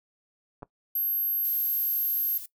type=clicks; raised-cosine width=1 ms; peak=-33 / -25 dBFS; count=2; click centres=0.623 / 0.63 s
type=tone; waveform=sine; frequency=12550 Hz; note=G9; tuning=1 cent sharp; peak=-25 dBFS; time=0.95-2.38 s; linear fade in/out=5 ms
type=noise; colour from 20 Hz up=violet; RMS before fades=-40 dBFS; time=1.44-2.46 s; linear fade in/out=5 ms
effects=noise-tail reverb RT60 0.1 s tail -19 dB re dry